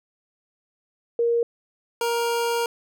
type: tone pair in turn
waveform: sine / 25% pulse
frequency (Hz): 469.1 / 469.1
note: A#4 / A#4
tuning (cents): +11 / +11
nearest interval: unison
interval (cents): 0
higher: neither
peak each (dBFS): -18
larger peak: neither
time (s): 1.19-1.43 / 2.01-2.66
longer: second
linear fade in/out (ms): 2
effects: none